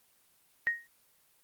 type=tone with exponential decay; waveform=sine; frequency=1870 Hz; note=A#6; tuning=5 cents sharp; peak=-22 dBFS; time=0.67-0.87 s; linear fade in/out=0 ms; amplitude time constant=43 ms; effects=white hiss -67 dBFS RMS until 1.43 s + Opus 24 kbps